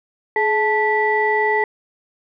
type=tone cluster; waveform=sine; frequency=423.7 / 876 / 1964 Hz; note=G#4 / A5 / B6; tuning=+35 / -8 / -10 cents; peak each=-19 dBFS; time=0.36-1.64 s; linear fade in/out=2 ms; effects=tanh soft clip ceiling -5 dBFS